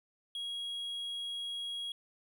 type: tone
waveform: triangle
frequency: 3300 Hz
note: G#7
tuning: 12 cents flat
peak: -35 dBFS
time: 0.35-1.92 s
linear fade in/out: 2 ms
effects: none